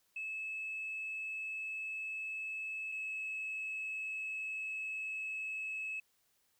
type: tone pair in turn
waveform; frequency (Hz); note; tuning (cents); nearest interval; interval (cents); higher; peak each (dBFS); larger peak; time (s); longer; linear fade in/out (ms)
sine; 2600 / 2589; E7 / E7; -24 / -32; unison; 8; first; -37 / -36; second; 0.16-2.92 / 2.92-6; second; 5
effects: tanh soft clip ceiling -34 dBFS + white hiss -75 dBFS RMS until 6.59 s